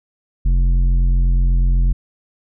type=tone with tanh clipping; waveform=triangle; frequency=44.08 Hz; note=F1; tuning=17 cents sharp; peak=-13 dBFS; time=0.45-1.93 s; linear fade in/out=10 ms; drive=13 dB; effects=none